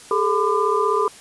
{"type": "tone cluster", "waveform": "sine", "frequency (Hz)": [404.5, 440.3, 1008, 1196], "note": ["G#4", "A4", "B5", "D6"], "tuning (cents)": [-46, 1, 35, 31], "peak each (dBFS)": -22, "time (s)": [0.11, 1.08], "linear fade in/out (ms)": 2, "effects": ["white hiss -43 dBFS RMS until 1.2 s", "resampled to 24000 Hz"]}